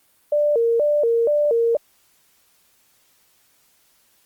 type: tone with vibrato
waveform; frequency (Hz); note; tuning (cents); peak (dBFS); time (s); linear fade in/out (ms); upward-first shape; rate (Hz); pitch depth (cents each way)
sine; 523.3; C5; 0; -15; 0.32-1.77; 5; square; 2.1; 210
effects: white hiss -60 dBFS RMS until 4.25 s + Opus 32 kbps